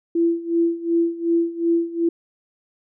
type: tone with tremolo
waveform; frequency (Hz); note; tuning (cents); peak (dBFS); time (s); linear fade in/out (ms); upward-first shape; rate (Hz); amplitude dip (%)
sine; 336.6; E4; +36; -14; 0.15-2.09; 5; sine; 2.7; 85
effects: none